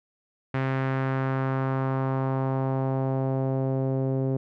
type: tone with low-pass filter sweep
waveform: sawtooth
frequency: 133 Hz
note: C3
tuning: 29 cents sharp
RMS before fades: -26 dBFS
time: 0.54-4.37 s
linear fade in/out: 5 ms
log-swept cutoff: 2000 to 460 Hz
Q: 1.6
effects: none